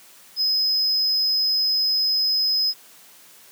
triangle tone, 5070 Hz, D#8, 32 cents sharp, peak -17 dBFS, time 0.36-2.74 s, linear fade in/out 50 ms, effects white hiss -49 dBFS RMS until 3.51 s + high-pass 150 Hz 12 dB/octave

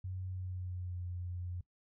sine tone with pitch glide, 92.8 to 89.07 Hz, F#2 to F2, +6 to +35 cents, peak -38 dBFS, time 0.04-1.61 s, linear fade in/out 5 ms, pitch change -71 cents, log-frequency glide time 0.29-1.02 s, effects noise-tail reverb RT60 0.1 s tail -20 dB re dry

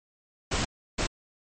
pink noise bursts at uneven times, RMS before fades -27 dBFS, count 2, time 0.51-0.65 / 0.98-1.07 s, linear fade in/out 10 ms, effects MP3 32 kbps

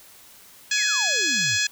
harmonic tone, 841 Hz, G#5, 22 cents sharp, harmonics 2 / 3 / 4 / 5 / 6 / 7 / 8 / 9, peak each -25 / -27 / -28 / -29 / -30 / -30 / -31 / -32 dBFS, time 0.71-1.67 s, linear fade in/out 5 ms
sine exponential sweep, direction down, 2929 to 87.31 Hz, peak -32 dBFS, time 0.72-1.59 s, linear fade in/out 50 ms
effects white hiss -49 dBFS RMS until 1.71 s

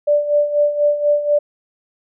sine tone with tremolo, 587.3 Hz, D5, in tune, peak -10 dBFS, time 0.07-1.39 s, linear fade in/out 10 ms, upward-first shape sine, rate 4.1 Hz, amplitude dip 70%, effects none

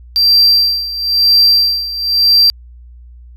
triangle tone with tremolo, 4709 Hz, D8, 4 cents sharp, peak -4 dBFS, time 0.16-2.5 s, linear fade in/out 0 ms, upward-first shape sine, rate 1 Hz, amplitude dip 80%, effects added 60 Hz sine -34 dBFS peak until 3.36 s

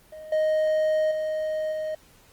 triangle tone with level steps, 622.3 Hz, D#5, in tune, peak -36 / -18 / -23 / -25 dBFS, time 0.12-1.95 s, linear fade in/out 5 ms, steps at 0.32 / 1.11 / 1.72 s, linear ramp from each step 5 ms, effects pink hiss -56 dBFS RMS until 2.32 s + Opus 24 kbps

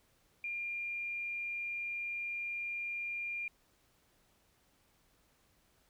sine tone, 2400 Hz, D7, 37 cents sharp, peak -36 dBFS, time 0.44-3.48 s, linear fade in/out 2 ms, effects pink hiss -71 dBFS RMS until 5.89 s

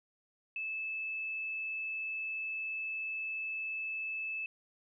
sine tone, 2617 Hz, E7, 13 cents flat, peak -35 dBFS, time 0.56-4.46 s, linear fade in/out 2 ms, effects none

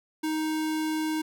square tone, 312.6 Hz, D#4, 8 cents sharp, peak -27 dBFS, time 0.23-1.22 s, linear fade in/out 10 ms, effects none

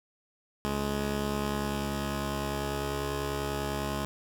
10% pulse tone pair together, 70.08 / 210 Hz, C#2 / G#3, +19 / +19 cents, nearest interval octave + perfect fifth, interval 1900 cents, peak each -24 / -25 dBFS, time 0.65-4.05 s, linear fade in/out 0 ms, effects none

